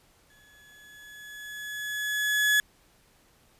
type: tone with exponential growth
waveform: 35% pulse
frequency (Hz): 1700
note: G#6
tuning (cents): +40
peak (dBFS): -17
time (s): 0.3-2.6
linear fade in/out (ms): 1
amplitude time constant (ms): 500
effects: pink hiss -62 dBFS RMS until 3.59 s + resampled to 32000 Hz